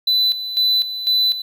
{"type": "tone with tremolo", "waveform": "triangle", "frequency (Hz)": 3998, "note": "B7", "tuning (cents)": 20, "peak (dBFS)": -12, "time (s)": [0.07, 1.42], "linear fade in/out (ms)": 5, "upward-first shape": "square", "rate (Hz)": 2, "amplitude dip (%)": 70, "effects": ["9-bit"]}